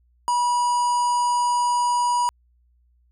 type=harmonic tone; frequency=970 Hz; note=B5; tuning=31 cents flat; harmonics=1 / 3 / 5 / 7 / 9 / 10; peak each=-18 / -39 / -36 / -37 / -38 / -43 dBFS; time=0.28-2.29 s; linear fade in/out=0 ms; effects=added 60 Hz sine -58 dBFS peak until 3.11 s